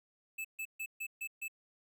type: tone bursts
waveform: square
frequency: 2619 Hz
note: E7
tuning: 12 cents flat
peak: -38 dBFS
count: 6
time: 0.38-1.482 s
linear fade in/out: 10 ms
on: 67 ms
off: 140 ms
effects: none